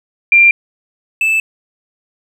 sine / triangle tone pair in turn, 2379 / 2632 Hz, D7 / E7, +22 / -3 cents, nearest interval major second, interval 175 cents, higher second, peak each -4 / -9 dBFS, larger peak first, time 0.32-0.51 / 1.21-1.4 s, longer neither, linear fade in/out 2 ms, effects none

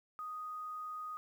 sine tone with quantisation, 1244.5 Hz, D#6, in tune, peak -40 dBFS, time 0.19-1.17 s, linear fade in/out 0 ms, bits 11, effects none

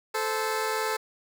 15% pulse tone pair together, 437.1 / 519.8 Hz, A4 / C5, -11 / -11 cents, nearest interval minor third, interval 300 cents, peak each -21 / -26 dBFS, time 0.14-0.97 s, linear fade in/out 10 ms, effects none

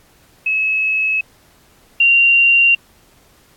sine tone pair in turn, 2580 / 2766 Hz, E7 / F7, -38 / -17 cents, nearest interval minor second, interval 121 cents, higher second, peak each -14 / -8 dBFS, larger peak second, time 0.46-1.21 / 2-2.75 s, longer neither, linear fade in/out 5 ms, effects pink hiss -52 dBFS RMS until 3.56 s + AAC 64 kbps

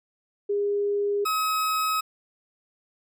sine / 40% pulse tone pair in turn, 407.1 / 1275.4 Hz, G#4 / D#6, -35 / +42 cents, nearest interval octave + minor sixth, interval 1977 cents, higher second, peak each -22 dBFS, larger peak neither, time 0.49-1.25 / 1.25-2.01 s, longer neither, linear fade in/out 10 ms, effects none

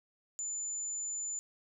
sine tone, 7040 Hz, A8, in tune, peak -35 dBFS, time 0.39-1.39 s, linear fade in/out 0 ms, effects none

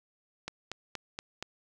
click train, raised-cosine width 0.2 ms, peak -19 dBFS, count 5, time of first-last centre 0.48-1.426 s, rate 4.23 Hz, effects 9-bit

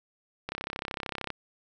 click train, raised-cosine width 0.3 ms, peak -17 dBFS, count 28, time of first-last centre 0.49-1.303 s, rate 33.2 Hz, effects none

